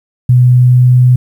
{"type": "tone with pitch glide", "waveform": "sine", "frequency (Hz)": [124.6, 125.47], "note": ["B2", "B2"], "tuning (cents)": [16, 28], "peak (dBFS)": -3, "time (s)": [0.29, 1.16], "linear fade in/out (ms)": 5, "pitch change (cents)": 12, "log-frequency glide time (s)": [0.51, 0.98], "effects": ["7-bit"]}